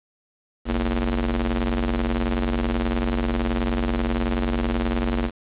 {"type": "ring-modulated tone", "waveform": "sawtooth", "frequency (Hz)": 90.5, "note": "F#2", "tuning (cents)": -38, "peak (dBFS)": -14, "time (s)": [0.65, 5.31], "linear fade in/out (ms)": 50, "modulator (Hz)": 145, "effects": ["resampled to 8000 Hz", "7-bit"]}